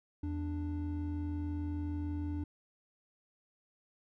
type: tone pair together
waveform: triangle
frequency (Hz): 82.53 / 294.1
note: E2 / D4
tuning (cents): +3 / +3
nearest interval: octave + minor seventh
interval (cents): 2200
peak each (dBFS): -34 / -36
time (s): 0.23-2.44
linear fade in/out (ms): 5
effects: none